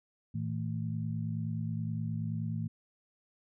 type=tone cluster; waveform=sine; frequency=110.7 / 160.2 / 222.3 Hz; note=A2 / E3 / A3; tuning=+11 / -49 / +18 cents; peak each=-35 / -36 / -39 dBFS; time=0.34-2.68 s; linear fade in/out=10 ms; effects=none